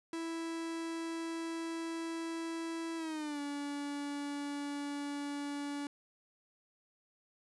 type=tone with pitch glide; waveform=45% pulse; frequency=329.6 to 286.9 Hz; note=E4 to D4; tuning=0 to -40 cents; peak=-37 dBFS; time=0.13-5.87 s; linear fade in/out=2 ms; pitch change=-240 cents; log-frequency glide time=2.97-3.4 s; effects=resampled to 24000 Hz